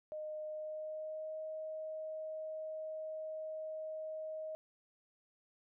sine tone with pitch glide, 615 to 627.6 Hz, D#5 to D#5, -20 to +15 cents, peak -40 dBFS, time 0.12-4.55 s, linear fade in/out 0 ms, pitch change +35 cents, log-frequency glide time 0.45-1.39 s, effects none

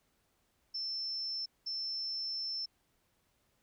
sine tone bursts at uneven times, 5330 Hz, E8, 18 cents sharp, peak -35 dBFS, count 2, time 0.74-1.46 / 1.66-2.66 s, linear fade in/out 10 ms, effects pink hiss -75 dBFS RMS until 3.62 s

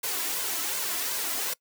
white noise with flanger, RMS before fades -30 dBFS, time 0.03-1.54 s, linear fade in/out 10 ms, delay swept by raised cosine 1.9 to 3 ms, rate 2.7 Hz, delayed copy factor +0.65, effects noise-tail reverb RT60 0.1 s tail -23 dB re dry + high-pass 200 Hz 12 dB/octave

